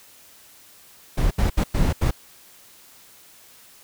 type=noise bursts at uneven times; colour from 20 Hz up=brown; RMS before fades=-19 dBFS; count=5; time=1.17-1.31 / 1.38-1.5 / 1.57-1.64 / 1.74-1.93 / 2.01-2.11 s; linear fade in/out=10 ms; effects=white hiss -50 dBFS RMS until 3.83 s